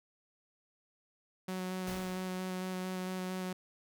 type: tone with vibrato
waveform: sawtooth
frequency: 185 Hz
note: F#3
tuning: in tune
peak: -32 dBFS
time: 1.48-3.53 s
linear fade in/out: 5 ms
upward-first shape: square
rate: 4.4 Hz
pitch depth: 9 cents each way
type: noise with exponential decay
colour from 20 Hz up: pink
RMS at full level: -42 dBFS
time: 1.87-2.61 s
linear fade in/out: 2 ms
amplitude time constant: 160 ms
effects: none